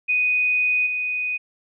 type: tone with level steps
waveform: sine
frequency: 2489 Hz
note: D#7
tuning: in tune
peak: -17 / -22 dBFS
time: 0.08-1.38 s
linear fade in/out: 20 ms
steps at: 0.86 s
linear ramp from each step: 10 ms
effects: none